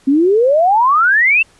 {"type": "exponential sweep", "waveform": "sine", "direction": "up", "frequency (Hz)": [261.6, 2745], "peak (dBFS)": -8, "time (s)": [0.07, 1.43], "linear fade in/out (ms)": 10, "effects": ["pink hiss -50 dBFS RMS until 1.59 s", "resampled to 24000 Hz"]}